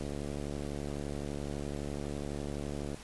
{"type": "click train", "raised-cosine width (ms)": 2, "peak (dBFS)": -25, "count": 212, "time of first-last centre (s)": [0.01, 2.945], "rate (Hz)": 71.9, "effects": ["pink hiss -50 dBFS RMS until 3.03 s", "resampled to 24000 Hz"]}